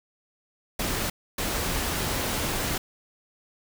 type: noise bursts at uneven times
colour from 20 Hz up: pink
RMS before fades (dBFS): -28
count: 2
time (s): 0.79-1.1 / 1.38-2.78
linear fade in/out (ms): 5
effects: none